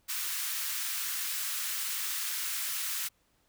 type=high-pass noise; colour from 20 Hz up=white; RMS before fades=-34 dBFS; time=0.08-3.09 s; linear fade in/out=20 ms; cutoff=1200 Hz; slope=24 dB/octave; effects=pink hiss -71 dBFS RMS until 3.48 s